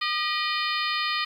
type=harmonic tone with a mistuned harmonic; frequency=608 Hz; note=D#5; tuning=40 cents flat; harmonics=2 / 3 / 4 / 5 / 6 / 7 / 8; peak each=-29 / -31 / -32 / -33 / -34 / -34 / -35 dBFS; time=0.01-1.25 s; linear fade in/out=10 ms; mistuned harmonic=3; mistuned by=+82 cents; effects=9-bit